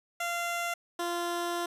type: tone pair in turn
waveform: 15% pulse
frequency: 690 / 346 Hz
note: F5 / F4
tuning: -21 / -16 cents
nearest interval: octave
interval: 1195 cents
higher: first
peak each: -24 dBFS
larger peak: neither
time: 0.2-0.74 / 0.99-1.66 s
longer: second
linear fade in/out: 5 ms
effects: resampled to 32000 Hz